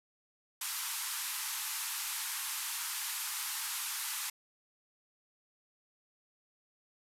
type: band-pass noise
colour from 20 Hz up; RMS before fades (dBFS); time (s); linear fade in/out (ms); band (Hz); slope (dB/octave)
white; -38; 0.61-4.3; 5; 830 to 14000; 96
effects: none